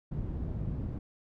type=low-pass noise; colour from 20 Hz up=white; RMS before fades=-35 dBFS; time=0.11-0.99 s; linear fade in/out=10 ms; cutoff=140 Hz; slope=12 dB/octave; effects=none